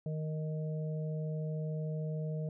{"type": "harmonic tone", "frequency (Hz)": 155.56, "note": "D#3", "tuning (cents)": 0, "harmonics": [1, 3, 4], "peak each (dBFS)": [-34, -44, -46], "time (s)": [0.06, 2.49], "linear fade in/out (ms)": 2, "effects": []}